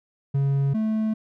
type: tone pair in turn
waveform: triangle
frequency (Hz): 138.59 / 218.2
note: C#3 / A3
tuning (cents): 0 / -14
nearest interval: minor sixth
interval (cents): 786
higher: second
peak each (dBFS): -17 / -19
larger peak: first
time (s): 0.34-0.74 / 0.74-1.14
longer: neither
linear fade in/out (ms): 10
effects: none